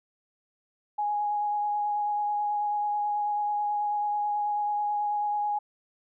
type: tone with vibrato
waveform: sine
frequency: 830.6 Hz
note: G#5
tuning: in tune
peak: -25 dBFS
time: 0.98-5.59 s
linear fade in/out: 10 ms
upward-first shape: sine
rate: 9.2 Hz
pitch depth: 12 cents each way
effects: none